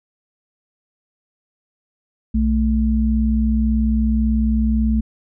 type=tone pair together; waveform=sine; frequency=61.8 / 220 Hz; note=B1 / A3; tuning=+2 / 0 cents; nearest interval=octave + minor seventh; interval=2198 cents; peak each=-17 dBFS; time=2.34-5.01 s; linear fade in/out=10 ms; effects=none